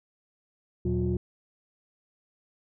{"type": "tone cluster", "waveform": "sine", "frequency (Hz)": [78, 119.3, 185.2, 356.7], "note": ["D#2", "A#2", "F#3", "F4"], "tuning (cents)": [5, 41, 2, 37], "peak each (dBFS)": -29, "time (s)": [0.85, 1.17], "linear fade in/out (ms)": 5, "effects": ["tanh soft clip ceiling -18 dBFS"]}